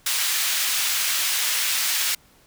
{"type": "high-pass noise", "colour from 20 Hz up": "pink", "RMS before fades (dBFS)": -23, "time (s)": [0.06, 2.15], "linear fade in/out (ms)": 5, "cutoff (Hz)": 2200, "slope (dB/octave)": 12, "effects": ["pink hiss -56 dBFS RMS until 2.46 s"]}